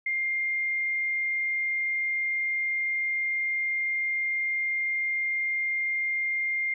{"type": "tone", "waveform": "sine", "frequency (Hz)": 2111, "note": "C7", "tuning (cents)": 15, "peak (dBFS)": -25, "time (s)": [0.06, 6.74], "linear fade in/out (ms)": 5, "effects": []}